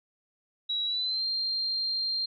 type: tone with pitch glide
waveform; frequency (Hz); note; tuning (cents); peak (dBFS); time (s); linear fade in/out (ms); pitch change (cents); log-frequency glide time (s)
sine; 3881 to 4184; B7 to C8; -31 to -1; -27; 0.69-2.26; 10; +130; 0.86-1.24
effects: none